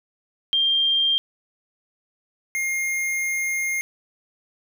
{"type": "tone pair in turn", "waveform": ["sine", "square"], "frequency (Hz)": [3188, 2128], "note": ["G7", "C7"], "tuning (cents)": [28, 29], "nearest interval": "perfect fifth", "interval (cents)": 699, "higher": "first", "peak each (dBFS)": [-17, -23], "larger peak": "first", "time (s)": [[0.53, 1.18], [2.55, 3.81]], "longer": "second", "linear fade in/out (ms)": 0, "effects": []}